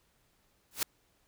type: noise with exponential growth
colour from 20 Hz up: white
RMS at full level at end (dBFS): -26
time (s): 0.71-0.83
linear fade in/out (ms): 2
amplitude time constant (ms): 24
effects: pink hiss -71 dBFS RMS until 1.27 s